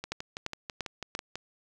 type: two click trains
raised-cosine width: 0.2 ms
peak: -19 / -15 dBFS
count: 9 / 4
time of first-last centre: 0.04-1.356 / 0.12-1.151 s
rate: 6.08 / 2.91 Hz
effects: none